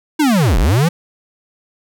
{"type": "linear two-way sweep", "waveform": "square", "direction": "down then up", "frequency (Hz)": [320.6, 35, 178.7], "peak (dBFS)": -11, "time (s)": [0.19, 0.89], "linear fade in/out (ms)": 10, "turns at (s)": 0.58, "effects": []}